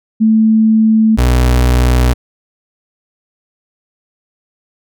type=tone pair in turn; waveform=sine / 35% pulse; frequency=220 / 61.74 Hz; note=A3 / B1; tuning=0 / 0 cents; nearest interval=octave + minor seventh; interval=2200 cents; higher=first; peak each=-6 dBFS; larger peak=neither; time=0.2-1.17 / 1.17-2.14 s; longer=neither; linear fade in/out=20 ms; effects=none

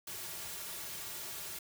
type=noise with comb filter; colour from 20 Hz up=white; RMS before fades=-43 dBFS; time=0.07-1.59 s; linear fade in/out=5 ms; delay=3.9 ms; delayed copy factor=-0.65; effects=none

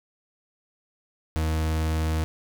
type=tone; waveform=40% pulse; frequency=79.2 Hz; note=D#2; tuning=31 cents sharp; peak=-22 dBFS; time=1.36-2.24 s; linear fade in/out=0 ms; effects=none

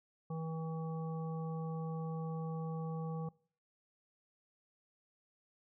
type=harmonic tone; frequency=161.3 Hz; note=E3; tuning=37 cents flat; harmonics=1 / 3 / 5 / 7; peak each=-38 / -46 / -50 / -52 dBFS; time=0.3-3.29 s; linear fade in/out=5 ms; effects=noise-tail reverb RT60 0.5 s tail -23 dB re dry

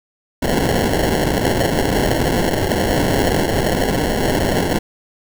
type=noise with sample-and-hold; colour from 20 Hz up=white; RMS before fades=-17 dBFS; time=0.42-4.79 s; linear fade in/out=10 ms; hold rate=1225 Hz; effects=none

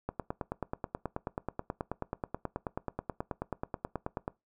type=click train; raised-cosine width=1 ms; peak=-19 dBFS; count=40; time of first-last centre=0.09-4.279 s; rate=9.31 Hz; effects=noise-tail reverb RT60 0.2 s tail -21 dB re dry

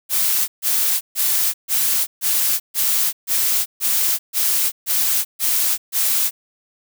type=noise bursts; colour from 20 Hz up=blue; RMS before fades=-18 dBFS; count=12; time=0.09-6.31 s; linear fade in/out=50 ms; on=390 ms; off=140 ms; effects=none

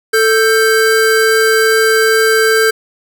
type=tone pair together; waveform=square; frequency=441.8 / 1574.4 Hz; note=A4 / G6; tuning=+7 / +7 cents; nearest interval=octave + minor seventh; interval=2200 cents; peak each=-11 / -13 dBFS; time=0.13-2.71 s; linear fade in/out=10 ms; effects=none

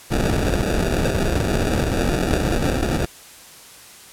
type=noise with sample-and-hold; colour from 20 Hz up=pink; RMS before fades=-20 dBFS; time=0.1-3.06 s; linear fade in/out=20 ms; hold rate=1050 Hz; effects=white hiss -43 dBFS RMS until 4.12 s + low-pass 12000 Hz 12 dB/octave

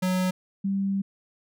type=tone pair in turn; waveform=square / sine; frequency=184.4 / 196.04 Hz; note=F#3 / G3; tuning=-6 / 0 cents; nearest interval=minor second; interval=106 cents; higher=second; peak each=-23 dBFS; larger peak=neither; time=0.02-0.31 / 0.64-1.02 s; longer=second; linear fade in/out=10 ms; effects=none

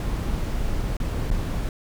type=noise with dropouts; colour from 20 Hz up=brown; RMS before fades=-25 dBFS; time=0-1.69 s; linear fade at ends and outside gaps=1 ms; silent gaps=0.968-1.001 / 1.304-1.313 s; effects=none

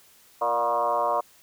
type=tone with frequency modulation; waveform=sine; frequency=835 Hz; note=G#5; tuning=9 cents sharp; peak=-21 dBFS; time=0.41-1.21 s; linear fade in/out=10 ms; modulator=122 Hz; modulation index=2.6; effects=white hiss -56 dBFS RMS until 1.42 s

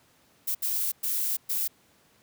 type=noise bursts at uneven times; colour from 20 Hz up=violet; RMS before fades=-28 dBFS; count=4; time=0.47-0.55 / 0.62-0.92 / 1.03-1.37 / 1.49-1.68 s; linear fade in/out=10 ms; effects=pink hiss -62 dBFS RMS until 2.22 s + high-pass 100 Hz 12 dB/octave

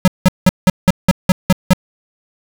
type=tone bursts; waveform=square; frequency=185 Hz; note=F#3; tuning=in tune; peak=-6 dBFS; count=9; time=0.05-1.733 s; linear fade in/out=0 ms; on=27 ms; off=180 ms; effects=none

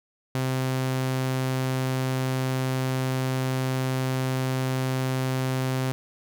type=tone; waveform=sawtooth; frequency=130.4 Hz; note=C3; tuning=5 cents flat; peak=-20 dBFS; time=0.35-5.92 s; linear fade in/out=0 ms; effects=none

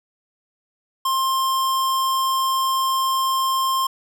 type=tone; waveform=square; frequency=1058 Hz; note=C6; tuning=19 cents sharp; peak=-19 dBFS; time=1.05-3.87 s; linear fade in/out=5 ms; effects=none

